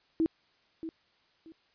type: tone with echo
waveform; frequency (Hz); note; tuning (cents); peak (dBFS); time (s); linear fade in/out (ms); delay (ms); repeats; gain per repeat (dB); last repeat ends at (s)
sine; 324.1; E4; -29; -23; 0.2-0.26; 0; 630; 2; -12; 1.52
effects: white hiss -68 dBFS RMS until 1.74 s + resampled to 11025 Hz